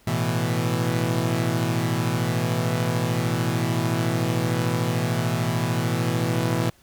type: chord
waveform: sawtooth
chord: A suspended second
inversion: none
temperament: equal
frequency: 110 / 123.47 / 164.81 Hz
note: A2 / B2 / E3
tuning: 0 / 0 / 0 cents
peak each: -23 / -21 / -22 dBFS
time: 0.07-6.7 s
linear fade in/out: 5 ms
effects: pink hiss -57 dBFS RMS until 6.82 s